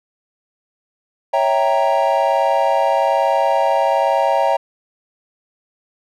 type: chord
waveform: triangle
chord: C# diminished seventh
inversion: none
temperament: equal with one note detuned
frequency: 554.4 / 655.5 / 784 / 932.3 Hz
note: C#5 / E5 / G5 / Bb5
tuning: 0 / -10 / 0 / 0 cents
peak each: -17 dBFS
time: 1.33-4.57 s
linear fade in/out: 10 ms
effects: none